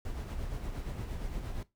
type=noise with tremolo; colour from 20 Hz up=brown; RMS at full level=-36 dBFS; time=0.05-1.63 s; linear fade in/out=2 ms; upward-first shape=sine; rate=8.6 Hz; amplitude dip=40%; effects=noise-tail reverb RT60 0.2 s tail -18 dB re dry